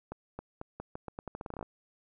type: accelerating click train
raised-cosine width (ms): 1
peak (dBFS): -25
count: 17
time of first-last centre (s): 0.12-1.628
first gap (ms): 270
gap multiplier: 0.83
effects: none